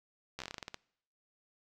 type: slowing click train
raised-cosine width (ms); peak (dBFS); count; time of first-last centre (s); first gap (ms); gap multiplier
0.2; -23; 12; 0.39-0.744; 13; 1.17
effects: noise-tail reverb RT60 0.7 s tail -24 dB re dry